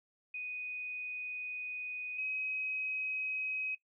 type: tone pair in turn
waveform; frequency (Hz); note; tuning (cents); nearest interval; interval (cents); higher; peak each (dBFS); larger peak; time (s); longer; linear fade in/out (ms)
sine; 2489 / 2534; D#7 / D#7; 0 / +31; unison; 31; second; -38 / -33; second; 0.34-2.18 / 2.18-3.75; first; 5
effects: noise-tail reverb RT60 0.1 s tail -18 dB re dry